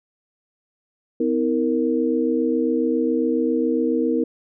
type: tone cluster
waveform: sine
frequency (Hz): 253.4 / 320.7 / 464.4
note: B3 / E4 / A#4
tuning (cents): +45 / -48 / -7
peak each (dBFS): -22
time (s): 1.2-4.24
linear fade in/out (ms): 5
effects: none